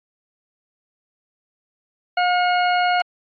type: harmonic tone with a mistuned harmonic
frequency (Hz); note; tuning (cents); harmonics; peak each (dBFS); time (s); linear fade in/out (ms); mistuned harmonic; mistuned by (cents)
716; F5; +43; 1 / 2 / 3 / 4 / 6; -17 / -23 / -27 / -29 / -33; 2.17-3.02; 5; 3; +25
effects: AAC 48 kbps